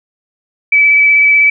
sine tone with vibrato, 2300 Hz, D7, 37 cents flat, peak -5 dBFS, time 0.72-1.5 s, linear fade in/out 5 ms, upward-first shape square, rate 16 Hz, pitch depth 10 cents each way, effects none

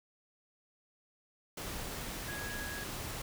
sine tone in noise, 1659 Hz, G#6, 2 cents flat, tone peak -42 dBFS, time 2.28-2.84 s, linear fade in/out 5 ms, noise pink, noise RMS -41 dBFS, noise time 1.57-3.22 s, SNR -4 dB, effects none

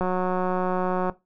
click train, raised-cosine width 1 ms, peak -12 dBFS, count 200, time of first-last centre 0.01-1.097 s, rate 183 Hz, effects noise-tail reverb RT60 0.2 s tail -17 dB re dry

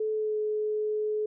sine tone with pitch glide, 433.2 to 426.3 Hz, A4 to G#4, -27 to +45 cents, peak -26 dBFS, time 0-1.26 s, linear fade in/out 5 ms, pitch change -28 cents, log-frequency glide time 0.12-0.38 s, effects none

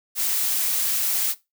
blue noise, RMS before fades -23 dBFS, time 0.15-1.35 s, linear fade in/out 50 ms, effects noise-tail reverb RT60 0.2 s tail -17 dB re dry

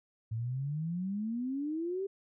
sine exponential sweep, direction up, 108.7 to 400 Hz, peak -32 dBFS, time 0.31-2.07 s, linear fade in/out 10 ms, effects none

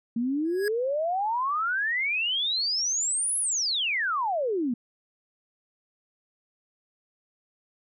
sine exponential two-way sweep, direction up then down, 226.1 to 10920 to 226.1 Hz, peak -24 dBFS, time 0.16-4.74 s, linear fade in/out 5 ms, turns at 3.38 s
square tone with exponential growth, 1661.2 Hz, G#6, in tune, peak -27 dBFS, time 0.45-0.68 s, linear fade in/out 1 ms, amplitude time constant 49 ms
effects none

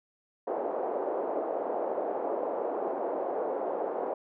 white band-pass noise, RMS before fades -32 dBFS, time 0.47-4.14 s, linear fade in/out 5 ms, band 370 to 700 Hz, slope 24 dB/octave, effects none

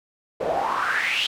pink noise with band-pass filter sweep, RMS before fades -24 dBFS, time 0.4-1.27 s, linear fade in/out 10 ms, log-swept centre 500 to 3300 Hz, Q 5.8, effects none

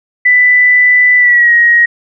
sine tone with pitch glide, 1988 to 1887.3 Hz, B6 to A#6, +11 to +21 cents, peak -4 dBFS, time 0.25-1.86 s, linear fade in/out 10 ms, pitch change -90 cents, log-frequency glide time 1.17-1.52 s, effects none

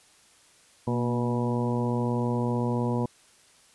harmonic tone with a mistuned harmonic, 121.6 Hz, B2, 26 cents flat, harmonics 1 / 2 / 3 / 4 / 5 / 6 / 7 / 8, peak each -28 / -28 / -34 / -33 / -39 / -43 / -39 / -36 dBFS, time 0.87-3.06 s, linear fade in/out 5 ms, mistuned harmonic 2, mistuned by -41 cents, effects white hiss -58 dBFS RMS until 3.74 s + resampled to 24000 Hz

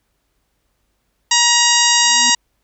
harmonic tone, 949 Hz, A#5, 31 cents sharp, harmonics 1 / 2 / 3 / 4 / 5 / 6 / 7 / 8, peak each -19 / -19 / -19 / -19 / -19 / -19 / -19 / -19 dBFS, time 1.31-2.35 s, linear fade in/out 5 ms
triangle tone with exponential growth, 246.9 Hz, B3, in tune, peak -23 dBFS, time 1.84-2.3 s, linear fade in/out 2 ms, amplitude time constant 99 ms
effects added 50 Hz sine -68 dBFS peak until 2.63 s + pink hiss -68 dBFS RMS until 2.63 s

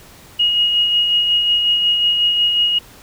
sine tone with tremolo, 2881 Hz, F#7, 47 cents flat, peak -11 dBFS, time 0.39-2.79 s, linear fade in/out 10 ms, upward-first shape sine, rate 5.5 Hz, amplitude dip 35%, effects pink hiss -43 dBFS RMS until 3.02 s

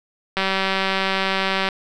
click train, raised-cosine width 0.3 ms, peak -5 dBFS, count 254, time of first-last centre 0.37-1.688 s, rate 192 Hz, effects none

